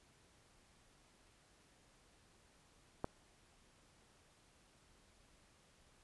click, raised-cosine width 1 ms, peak -24 dBFS, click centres 3.044 s, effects pink hiss -69 dBFS RMS until 6.03 s + resampled to 24000 Hz

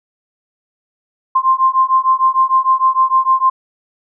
sine beating tone pair, 1046.5 / 1053.1 Hz, C6 / C6, 0 / +11 cents, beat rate 6.6 Hz, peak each -13 dBFS, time 1.35-3.5 s, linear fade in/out 10 ms, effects none

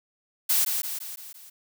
blue noise with echo, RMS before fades -22 dBFS, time 0.49-0.65 s, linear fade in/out 10 ms, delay 170 ms, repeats 5, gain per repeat -5 dB, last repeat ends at 1.5 s, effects none

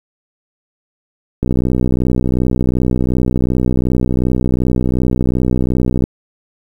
click train, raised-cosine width 3 ms, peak -3 dBFS, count 290, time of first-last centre 1.43-6.039 s, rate 62.7 Hz, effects 7-bit

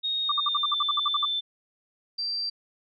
sine tone with pitch glide, 3729 to 3538 Hz, A#7 to A7, 0 to +9 cents, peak -25 dBFS, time 0.03-1.41 s, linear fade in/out 20 ms, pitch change -91 cents, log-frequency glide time 0.23-0.79 s
sine tone bursts, 1174.7 Hz, D6, in tune, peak -22 dBFS, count 12, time 0.29-1.253 s, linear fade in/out 5 ms, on 28 ms, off 57 ms
sine tone, 4699 Hz, D8, in tune, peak -27 dBFS, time 2.18-2.5 s, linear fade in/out 10 ms
effects none

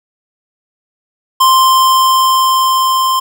square tone with level ramp, 1046.5 Hz, C6, in tune, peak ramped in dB -6 to -11 dBFS, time 1.4-3.2 s, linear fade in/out 10 ms, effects none

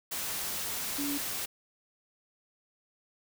sine tone in noise, 285.5 Hz, D4, 49 cents flat, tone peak -32 dBFS, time 0.98-1.18 s, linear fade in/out 10 ms, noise white, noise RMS -35 dBFS, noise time 0.11-1.46 s, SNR 0 dB, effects none

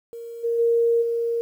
sine tone with level steps, 465.9 Hz, A#4, 1 cent flat, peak -33 / -20 / -16 / -21 dBFS, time 0.13-1.41 s, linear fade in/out 0 ms, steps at 0.43 / 0.58 / 1.01 s, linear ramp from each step 20 ms, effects 9-bit

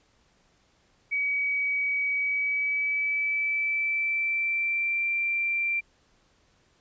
sine tone with pitch glide, 2269 to 2359 Hz, C#7 to D7, +40 to +7 cents, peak -24 dBFS, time 1.11-5.81 s, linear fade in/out 20 ms, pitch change +67 cents, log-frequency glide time 2.14-5.08 s, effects pink hiss -65 dBFS RMS until 6.8 s + resampled to 16000 Hz

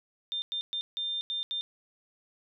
sine tone bursts at uneven times, 3600 Hz, A7, 39 cents sharp, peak -30 dBFS, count 6, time 0.32-0.42 / 0.52-0.61 / 0.73-0.81 / 0.97-1.21 / 1.3-1.43 / 1.51-1.61 s, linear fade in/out 0 ms, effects none

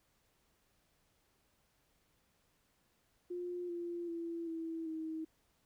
sine tone with pitch steps, 354.3 / 345 / 336 / 327.2 / 318.6 Hz, F4 / F4 / E4 / E4 / D#4, +25 / -21 / +33 / -13 / +41 cents, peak -38 dBFS, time 3.3-5.25 s, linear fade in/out 10 ms, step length 390 ms, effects pink hiss -75 dBFS RMS until 5.65 s

